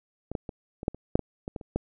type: clicks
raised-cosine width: 2 ms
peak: -21 / -15 / -22 / -24 / -10 / -27 / -6 / -17 / -20 / -20 / -29 / -13 dBFS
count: 12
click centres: 0.316 / 0.352 / 0.492 / 0.831 / 0.881 / 0.946 / 1.155 / 1.193 / 1.479 / 1.562 / 1.612 / 1.76 s
effects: none